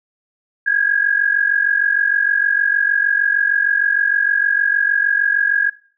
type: tone pair together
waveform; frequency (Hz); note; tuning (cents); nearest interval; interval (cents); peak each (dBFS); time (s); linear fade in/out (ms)
sine; 1621 / 1667.5; G#6 / G#6; -42 / +7; unison; 49; -16; 0.66-5.7; 10
effects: noise-tail reverb RT60 0.4 s tail -18 dB re dry